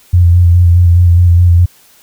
sine tone with vibrato, 87.3 Hz, F2, in tune, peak -3 dBFS, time 0.13-1.66 s, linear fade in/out 10 ms, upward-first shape square, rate 4.8 Hz, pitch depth 26 cents each way, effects white hiss -45 dBFS RMS until 2.02 s

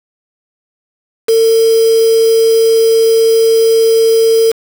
sine tone with quantisation, 451.9 Hz, A4, 46 cents sharp, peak -6 dBFS, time 1.28-4.52 s, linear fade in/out 10 ms, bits 3, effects none

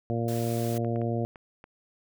harmonic tone, 116.54 Hz, A#2, in tune, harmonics 1 / 2 / 3 / 4 / 5 / 6, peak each -29 / -32 / -34 / -35 / -36 / -37 dBFS, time 0.1-1.25 s, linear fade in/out 0 ms
white noise, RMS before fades -42 dBFS, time 0.28-0.78 s, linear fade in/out 2 ms
clicks, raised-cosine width 0.5 ms, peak -31 dBFS, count 6, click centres 0.766 / 0.847 / 0.96 / 1.016 / 1.358 / 1.641 s
effects none

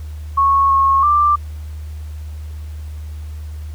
sine tone with pitch steps, 1101 / 1091 / 1180 Hz, C#6 / C#6 / D6, -12 / -28 / +8 cents, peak -10 dBFS, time 0.37-1.36 s, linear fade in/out 10 ms, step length 330 ms, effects added 76 Hz sine -26 dBFS peak until 3.74 s + pink hiss -48 dBFS RMS until 3.74 s

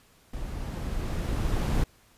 brown noise with level ramp, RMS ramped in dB -36 to -24 dBFS, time 0.33-1.84 s, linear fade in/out 5 ms, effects pink hiss -60 dBFS RMS until 2.17 s + resampled to 32000 Hz

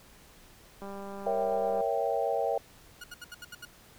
click train, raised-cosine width 1 ms, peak -29 dBFS, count 197, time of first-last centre 0.82-1.81 s, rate 198 Hz
sine chord, A# diminished seventh, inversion none, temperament equal, 466.2 / 554.4 / 659.3 / 784 Hz, A#4 / C#5 / E5 / G5, 0 / 0 / 0 / 0 cents, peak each -32 dBFS, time 1.26-2.58 s, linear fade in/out 5 ms
sawtooth tone bursts, 1440 Hz, F#6, 47 cents flat, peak -37 dBFS, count 7, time 3.01-3.652 s, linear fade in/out 5 ms, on 30 ms, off 72 ms
effects pink hiss -56 dBFS RMS until 3.98 s

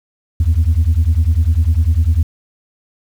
sine beating tone pair, 75.9 / 85.9 Hz, D#2 / F2, -42 / -28 cents, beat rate 10 Hz, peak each -11 / -11 dBFS, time 0.4-2.23 s, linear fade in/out 5 ms, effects tanh soft clip ceiling -7 dBFS + 7-bit

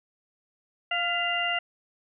harmonic tone with a mistuned harmonic, 698.5 Hz, F5, in tune, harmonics 1 / 2 / 3 / 4, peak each -31 / -32 / -31 / -28 dBFS, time 0.91-1.59 s, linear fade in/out 5 ms, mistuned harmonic 3, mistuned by -63 cents, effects none

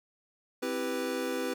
square chord, C major seventh, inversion none, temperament equal, 261.6 / 329.6 / 392 / 493.9 Hz, C4 / E4 / G4 / B4, 0 / 0 / 0 / 0 cents, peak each -37 / -39 / -38 / -35 dBFS, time 0.62-1.54 s, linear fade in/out 10 ms, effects none

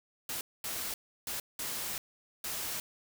white noise bursts at uneven times, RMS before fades -37 dBFS, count 5, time 0.29-0.41 / 0.64-0.94 / 1.27-1.4 / 1.59-1.98 / 2.44-2.8 s, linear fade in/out 2 ms, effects none

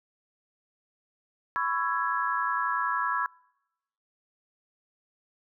sine chord, C# minor seventh, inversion third, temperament just, 997.9 / 1108.7 / 1330.5 / 1663.1 Hz, B5 / C#6 / E6 / G#6, +18 / 0 / +16 / +2 cents, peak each -31 dBFS, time 1.56-3.26 s, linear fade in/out 0 ms, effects noise-tail reverb RT60 0.9 s tail -26 dB re dry

